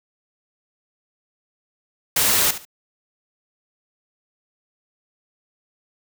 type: noise with echo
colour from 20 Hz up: white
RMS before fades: -18 dBFS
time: 2.16-2.51 s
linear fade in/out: 5 ms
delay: 71 ms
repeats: 2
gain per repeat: -13 dB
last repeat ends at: 2.652 s
effects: none